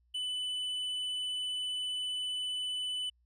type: tone with hard clipping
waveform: sine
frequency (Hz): 2995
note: F#7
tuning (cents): +20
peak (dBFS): -34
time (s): 0.14-3.1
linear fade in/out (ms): 10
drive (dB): 4
effects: added 60 Hz sine -67 dBFS peak until 3.25 s